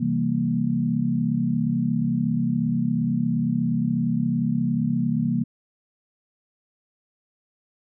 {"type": "chord", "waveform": "sine", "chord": "C dominant seventh", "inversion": "none", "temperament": "equal", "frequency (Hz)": [130.81, 164.81, 196, 233.1], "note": ["C3", "E3", "G3", "Bb3"], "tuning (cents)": [0, 0, 0, 0], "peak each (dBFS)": [-28, -26, -28, -23], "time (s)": [0, 5.44], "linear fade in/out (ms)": 10, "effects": []}